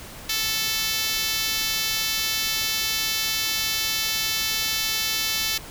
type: tone with high-pass filter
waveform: 5% pulse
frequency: 440 Hz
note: A4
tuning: in tune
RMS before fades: -25 dBFS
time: 0.29-5.58 s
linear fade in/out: 5 ms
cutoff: 2500 Hz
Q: 0.55
effects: pink hiss -40 dBFS RMS until 5.7 s